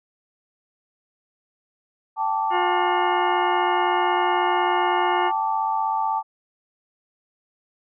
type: chord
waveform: sine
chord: G suspended second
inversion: none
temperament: equal with one note detuned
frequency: 784 / 880 / 1163.9 Hz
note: G5 / A5 / D6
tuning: 0 / 0 / -16 cents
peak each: -27 / -22 / -28 dBFS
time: 2.16-6.23 s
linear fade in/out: 50 ms
type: harmonic tone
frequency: 357.2 Hz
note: F4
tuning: 39 cents sharp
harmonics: 1 / 2 / 3 / 4 / 5 / 6 / 8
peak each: -25 / -28 / -30 / -31 / -32 / -33 / -34 dBFS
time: 2.5-5.32 s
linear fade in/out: 50 ms
effects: none